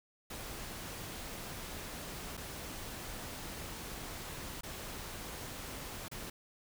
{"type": "noise with dropouts", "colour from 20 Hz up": "pink", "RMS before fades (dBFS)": -44, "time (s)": [0.3, 6.3], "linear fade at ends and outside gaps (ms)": 5, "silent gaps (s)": [[2.37, 2.375], [4.61, 4.633], [6.083, 6.114]], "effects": []}